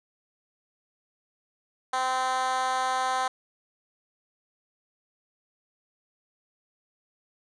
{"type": "tone with high-pass filter", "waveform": "10% pulse", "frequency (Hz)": 258.3, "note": "C4", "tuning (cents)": -22, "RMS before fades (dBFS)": -27, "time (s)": [1.93, 3.28], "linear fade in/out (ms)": 5, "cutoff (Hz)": 820, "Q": 2.4, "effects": ["resampled to 22050 Hz", "9-bit"]}